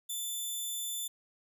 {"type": "tone", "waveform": "10% pulse", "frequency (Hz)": 3520, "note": "A7", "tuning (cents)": 0, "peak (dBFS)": -27, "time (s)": [0.09, 1.08], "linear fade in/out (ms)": 10, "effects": []}